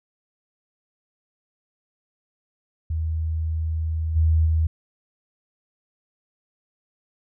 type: tone with level steps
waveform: sine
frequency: 79.9 Hz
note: D#2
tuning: 47 cents sharp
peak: -22 / -15 / -17 dBFS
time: 2.9-4.67 s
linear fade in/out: 5 ms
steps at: 4.15 / 4.45 s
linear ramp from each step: 20 ms
effects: none